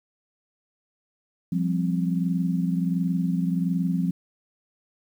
sine chord, F suspended second, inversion none, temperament equal, 174.61 / 196 / 261.6 Hz, F3 / G3 / C4, 0 / 0 / 0 cents, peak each -23 / -29 / -29 dBFS, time 1.52-4.11 s, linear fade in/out 5 ms, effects 9-bit

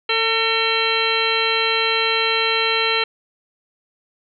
harmonic tone with a mistuned harmonic, 450 Hz, A4, 39 cents sharp, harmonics 1 / 2 / 3 / 4 / 5 / 6 / 7 / 9, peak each -24 / -28 / -25 / -28 / -24 / -23 / -24 / -25 dBFS, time 0.09-3.04 s, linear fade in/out 5 ms, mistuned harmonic 4, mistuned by +27 cents, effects none

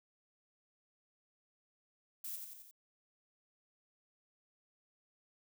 violet noise with echo, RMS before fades -43 dBFS, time 2.24-2.36 s, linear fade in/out 5 ms, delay 88 ms, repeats 4, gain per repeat -4 dB, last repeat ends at 2.712 s, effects none

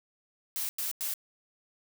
blue noise bursts, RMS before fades -33 dBFS, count 3, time 0.56-1.138 s, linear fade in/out 0 ms, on 130 ms, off 94 ms, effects none

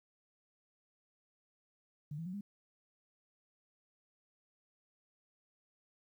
sine tone with pitch steps, 148.4 / 164.66 / 182.7 / 202.7 Hz, D3 / E3 / F#3 / G#3, +18 / -2 / -22 / -42 cents, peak -39 dBFS, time 2.11-2.41 s, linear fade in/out 5 ms, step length 75 ms, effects 12-bit

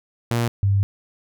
sawtooth / sine tone pair in turn, 117.8 / 99.06 Hz, A#2 / G2, +19 / +19 cents, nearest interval minor third, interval 300 cents, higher first, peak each -15 dBFS, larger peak neither, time 0.31-0.48 / 0.63-0.83 s, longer second, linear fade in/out 0 ms, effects none

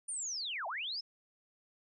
sine linear two-way sweep, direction down then up, 9397 to 619 to 5330 Hz, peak -36 dBFS, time 0.08-1.01 s, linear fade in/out 10 ms, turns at 0.67 s, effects none

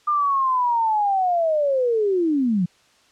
sine linear sweep, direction down, 1211 to 166.3 Hz, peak -17 dBFS, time 0.07-2.66 s, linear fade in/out 10 ms, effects white hiss -57 dBFS RMS until 3.11 s + low-pass 6000 Hz 12 dB/octave

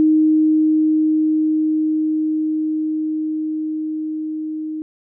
sine tone with level ramp, 311.1 Hz, D#4, in tune, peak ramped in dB -10 to -23 dBFS, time 0-4.82 s, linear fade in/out 0 ms, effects none

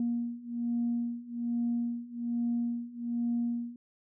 sine beating tone pair, 236.3 / 237.5 Hz, A#3 / A#3, +24 / +33 cents, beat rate 1.2 Hz, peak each -33 / -31 dBFS, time 0-3.76 s, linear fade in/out 2 ms, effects tanh soft clip ceiling -22 dBFS

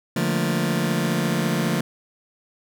sawtooth chord, Bb major seventh, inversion first, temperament just, 145.68 / 174.81 / 218.5 / 233.1 Hz, D3 / F3 / A3 / Bb3, -14 / +2 / -12 / 0 cents, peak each -22 / -20 / -22 / -24 dBFS, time 0.16-1.81 s, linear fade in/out 5 ms, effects none

